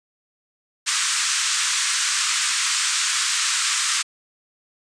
white band-pass noise, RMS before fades -22 dBFS, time 0.86-4.03 s, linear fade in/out 20 ms, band 1100 to 8800 Hz, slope 48 dB/octave, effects resampled to 22050 Hz

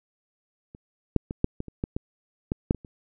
clicks, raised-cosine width 3 ms, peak -30 / -6 / -18 / -7 / -18 / -26 / -14 / -15 / -12 / -6 / -22 / -30 dBFS, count 12, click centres 0.749 / 1.163 / 1.309 / 1.444 / 1.604 / 1.683 / 1.839 / 1.965 / 2.519 / 2.709 / 2.747 / 2.848 s, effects none

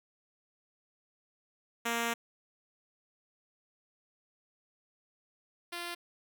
5% pulse tone pair in turn, 233.1 / 346.4 Hz, A#3 / F4, 0 / -14 cents, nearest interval perfect fifth, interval 686 cents, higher second, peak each -19 / -26 dBFS, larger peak first, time 1.85-2.14 / 5.72-5.95 s, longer first, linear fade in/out 10 ms, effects none

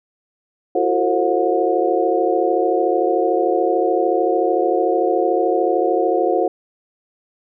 sine tone cluster, 339.7 / 373.2 / 452.5 / 530 / 723 Hz, F4 / F#4 / A4 / C5 / F#5, -48 / +15 / +48 / +22 / -40 cents, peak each -21 dBFS, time 0.75-6.48 s, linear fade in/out 5 ms, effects none

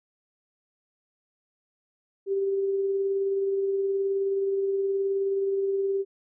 sine tone with tremolo, 392 Hz, G4, in tune, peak -22 dBFS, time 2.26-6.05 s, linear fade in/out 50 ms, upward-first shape sine, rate 19 Hz, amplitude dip 25%, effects none

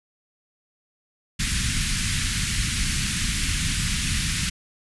pink band-stop noise, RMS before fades -24 dBFS, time 1.39-4.5 s, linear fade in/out 10 ms, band 210 to 1700 Hz, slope 24 dB/octave, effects resampled to 24000 Hz

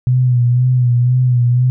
sine tone with vibrato, 124.1 Hz, B2, 9 cents sharp, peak -9 dBFS, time 0.07-1.7 s, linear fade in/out 0 ms, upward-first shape sine, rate 2 Hz, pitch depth 46 cents each way, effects none

